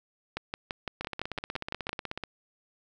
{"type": "two click trains", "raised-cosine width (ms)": 0.3, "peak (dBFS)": [-18, -16], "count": [21, 10], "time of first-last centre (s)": [[1.01, 2.237], [0.37, 1.893]], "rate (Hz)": [16.3, 5.91], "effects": []}